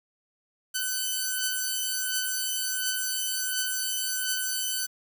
5% pulse beating tone pair, 1511 / 1512.4 Hz, F#6 / F#6, +36 / +38 cents, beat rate 1.4 Hz, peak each -17 / -21 dBFS, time 0.74-4.87 s, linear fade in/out 20 ms, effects 9-bit

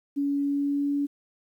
sine tone with pitch glide, 282.7 to 285 Hz, C#4 to C#4, +34 to +48 cents, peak -23 dBFS, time 0.16-1.07 s, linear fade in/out 20 ms, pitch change +14 cents, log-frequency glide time 0.42-0.94 s, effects 10-bit

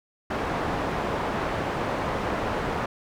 white low-pass noise, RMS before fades -28 dBFS, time 0.3-2.86 s, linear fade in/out 5 ms, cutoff 1000 Hz, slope 12 dB/octave, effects none

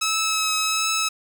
10% pulse tone with vibrato, 1293 Hz, E6, 34 cents flat, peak -12 dBFS, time 0.01-1.09 s, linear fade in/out 10 ms, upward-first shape triangle, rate 1.4 Hz, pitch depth 19 cents each way, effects none

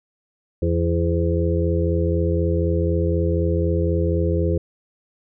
harmonic tone with a mistuned harmonic, 84 Hz, E2, 33 cents sharp, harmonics 1 / 2 / 4 / 5 / 6, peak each -20 / -25 / -25 / -26 / -26 dBFS, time 0.62-4.58 s, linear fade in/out 5 ms, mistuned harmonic 6, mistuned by +36 cents, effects none

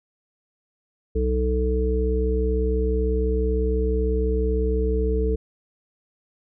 harmonic tone, 63 Hz, B1, 35 cents sharp, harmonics 1 / 3 / 5 / 7, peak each -21 / -31 / -32 / -24 dBFS, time 1.15-5.36 s, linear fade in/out 10 ms, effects none

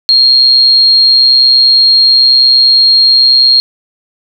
sine tone, 4243 Hz, C8, 23 cents sharp, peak -3 dBFS, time 0.09-3.6 s, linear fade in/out 0 ms, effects none

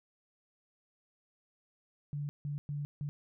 sine tone bursts at uneven times, 145.2 Hz, D3, 19 cents flat, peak -34 dBFS, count 4, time 2.13-2.29 / 2.45-2.58 / 2.69-2.85 / 3.01-3.09 s, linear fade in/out 0 ms, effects none

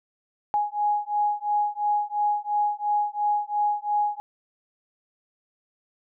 sine beating tone pair, 830 / 832.9 Hz, G#5 / G#5, -1 / +5 cents, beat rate 2.9 Hz, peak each -25 dBFS, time 0.54-4.2 s, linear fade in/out 0 ms, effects none

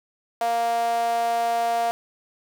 sawtooth tone with high-pass filter, 233.1 Hz, A#3, in tune, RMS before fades -23 dBFS, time 0.41-1.91 s, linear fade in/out 0 ms, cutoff 670 Hz, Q 7.1, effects none

